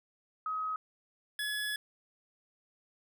sine / 25% pulse tone pair in turn, 1268 / 1698 Hz, D#6 / G#6, +32 / +38 cents, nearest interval perfect fourth, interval 506 cents, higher second, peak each -32 / -29 dBFS, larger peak second, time 0.46-0.76 / 1.39-1.76 s, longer second, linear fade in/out 2 ms, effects none

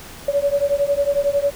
sine beating tone pair, 562 / 573 Hz, C#5 / D5, +24 / -43 cents, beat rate 11 Hz, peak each -19 dBFS, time 0.28-1.51 s, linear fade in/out 5 ms, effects pink hiss -38 dBFS RMS until 1.55 s

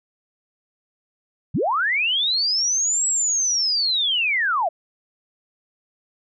sine linear two-way sweep, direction up then down, 88.4 to 7800 to 607 Hz, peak -18 dBFS, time 1.54-4.69 s, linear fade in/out 10 ms, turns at 3.07 s, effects none

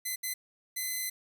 5% pulse tone bursts at uneven times, 2033 Hz, B6, 50 cents sharp, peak -22 dBFS, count 3, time 0.05-0.16 / 0.23-0.34 / 0.76-1.1 s, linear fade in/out 10 ms, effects none

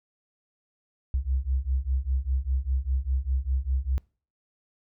sine beating tone pair, 63.4 / 68.4 Hz, B1 / C#2, +46 / -23 cents, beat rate 5 Hz, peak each -27 dBFS, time 1.14-3.98 s, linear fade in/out 0 ms, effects noise-tail reverb RT60 0.4 s tail -25 dB re dry

